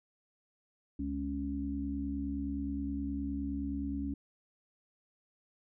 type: harmonic tone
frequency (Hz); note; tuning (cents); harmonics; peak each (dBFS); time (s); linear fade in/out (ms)
69.6; C#2; +8; 1 / 3 / 4; -39 / -41 / -35; 0.99-4.14; 5
effects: none